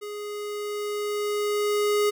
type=tone with level ramp; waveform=square; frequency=415.3 Hz; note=G#4; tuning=in tune; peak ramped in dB=-34 to -20 dBFS; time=0.01-2.11 s; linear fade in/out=20 ms; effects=none